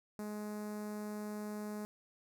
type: tone with notch filter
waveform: sawtooth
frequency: 210 Hz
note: G#3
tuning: 19 cents sharp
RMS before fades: -42 dBFS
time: 0.19-1.85 s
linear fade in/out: 0 ms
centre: 3100 Hz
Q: 0.54
effects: none